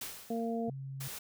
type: noise with exponential decay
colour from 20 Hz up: white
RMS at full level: -39 dBFS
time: 0.01-0.7 s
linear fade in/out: 5 ms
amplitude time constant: 150 ms
type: harmonic tone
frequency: 229.9 Hz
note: A#3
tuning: 24 cents flat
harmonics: 1 / 2 / 3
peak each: -34 / -37 / -39 dBFS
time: 0.3-0.7 s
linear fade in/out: 5 ms
type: tone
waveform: sine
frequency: 135.3 Hz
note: C#3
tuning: 42 cents flat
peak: -39 dBFS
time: 0.68-1.08 s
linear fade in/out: 2 ms
type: noise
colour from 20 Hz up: white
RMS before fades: -43 dBFS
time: 1-1.19 s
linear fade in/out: 10 ms
effects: none